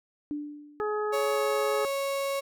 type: tone with exponential decay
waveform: sine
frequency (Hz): 294.7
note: D4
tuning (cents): +6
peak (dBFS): -28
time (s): 0.31-1.1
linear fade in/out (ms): 0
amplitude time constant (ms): 170
type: harmonic tone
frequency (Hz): 422.3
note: G#4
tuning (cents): +29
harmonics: 1 / 2 / 3 / 4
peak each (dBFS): -28 / -36 / -34 / -42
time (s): 0.8-1.85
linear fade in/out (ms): 0
type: tone with pitch glide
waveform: 35% pulse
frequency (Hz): 556 to 552.2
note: C#5 to C#5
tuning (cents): +5 to -7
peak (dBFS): -26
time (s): 1.12-2.41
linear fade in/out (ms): 20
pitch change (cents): -12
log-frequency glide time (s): 1.34-1.39
effects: none